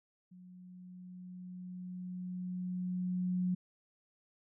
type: tone with level ramp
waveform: sine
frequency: 181.5 Hz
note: F#3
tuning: 33 cents flat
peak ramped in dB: -52 to -29 dBFS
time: 0.31-3.55 s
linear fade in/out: 10 ms
effects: none